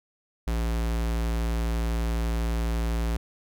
square tone, 57 Hz, A#1, 38 cents flat, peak -25 dBFS, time 0.47-3.17 s, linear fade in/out 5 ms, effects none

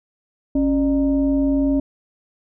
sine tone with frequency modulation, 275.9 Hz, C#4, 8 cents flat, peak -15 dBFS, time 0.55-1.8 s, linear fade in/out 5 ms, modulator 327 Hz, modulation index 0.55, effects none

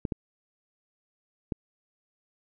clicks, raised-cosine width 3 ms, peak -16 dBFS, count 3, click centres 0.052 / 0.122 / 1.522 s, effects none

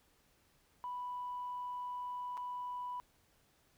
sine tone with dropouts, 987.8 Hz, B5, in tune, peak -38 dBFS, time 0.84-3 s, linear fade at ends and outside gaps 0 ms, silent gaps 2.371-2.376 s, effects tanh soft clip ceiling -34 dBFS + pink hiss -71 dBFS RMS until 3.77 s

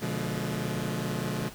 sawtooth chord, B diminished seventh, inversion none, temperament just, 123.47 / 148.16 / 177.8 / 213.4 Hz, B2 / D3 / F3 / Ab3, 0 / +16 / +31 / +47 cents, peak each -31 dBFS, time 0.01-1.5 s, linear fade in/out 20 ms, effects pink hiss -47 dBFS RMS until 1.54 s

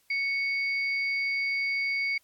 sine tone pair together, 2217 / 4706 Hz, C#7 / D8, 0 / +3 cents, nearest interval octave + minor second, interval 1303 cents, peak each -26 / -38 dBFS, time 0.1-2.18 s, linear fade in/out 5 ms, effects white hiss -67 dBFS RMS until 2.23 s + AAC 64 kbps

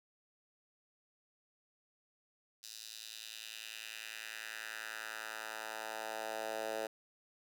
10% pulse tone with high-pass filter sweep, 110 Hz, A2, in tune, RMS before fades -44 dBFS, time 2.63-6.87 s, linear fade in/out 5 ms, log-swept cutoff 4800 to 540 Hz, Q 1.8, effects none

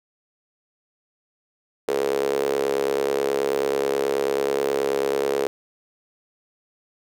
sawtooth tone with high-pass filter, 69.3 Hz, C#2, in tune, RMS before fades -23 dBFS, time 1.88-5.47 s, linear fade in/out 0 ms, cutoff 440 Hz, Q 6.7, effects none

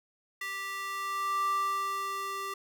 square tone with high-pass filter sweep, 392 Hz, G4, in tune, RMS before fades -33 dBFS, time 0.41-2.54 s, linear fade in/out 5 ms, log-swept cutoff 1700 to 810 Hz, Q 5.5, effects none

